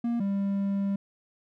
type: tone pair in turn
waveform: triangle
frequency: 235.6 / 198.12 Hz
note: A#3 / G3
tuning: +19 / +19 cents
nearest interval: minor third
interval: 300 cents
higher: first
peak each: -23 dBFS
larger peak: neither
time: 0.04-0.2 / 0.2-0.96 s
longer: second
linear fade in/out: 5 ms
effects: none